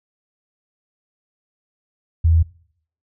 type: tone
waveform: sine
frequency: 82 Hz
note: E2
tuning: 9 cents flat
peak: -11 dBFS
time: 2.24-2.43 s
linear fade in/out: 10 ms
effects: noise-tail reverb RT60 0.6 s tail -22 dB re dry